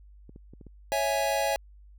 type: clicks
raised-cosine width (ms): 3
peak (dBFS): -34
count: 5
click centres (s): 0.294 / 0.361 / 0.536 / 0.612 / 0.667
type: chord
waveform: square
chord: C# minor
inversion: none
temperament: equal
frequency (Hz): 554.4 / 659.3 / 830.6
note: C#5 / E5 / G#5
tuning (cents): 0 / 0 / 0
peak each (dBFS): -30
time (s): 0.92-1.56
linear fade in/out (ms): 0
effects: added 50 Hz sine -49 dBFS peak until 1.98 s